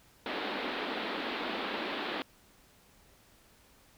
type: band-pass noise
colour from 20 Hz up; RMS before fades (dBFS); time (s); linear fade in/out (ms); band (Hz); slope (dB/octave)
pink; -36; 0.26-2.22; 0; 210 to 4100; 48
effects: pink hiss -62 dBFS RMS until 3.97 s